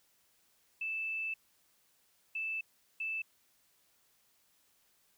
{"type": "tone bursts at uneven times", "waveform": "sine", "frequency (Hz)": 2637, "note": "E7", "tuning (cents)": 0, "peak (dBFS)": -34, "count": 3, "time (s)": [[0.81, 1.34], [2.35, 2.61], [3, 3.22]], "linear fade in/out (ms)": 5, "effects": ["white hiss -71 dBFS RMS until 5.17 s"]}